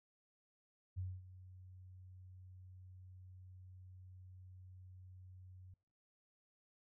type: tone with ADSR envelope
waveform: sine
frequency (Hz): 92.3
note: F#2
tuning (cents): -4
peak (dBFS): -38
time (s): 0.96-5.74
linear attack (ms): 25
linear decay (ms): 230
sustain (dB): -16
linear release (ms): 4
effects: noise-tail reverb RT60 0.7 s tail -26 dB re dry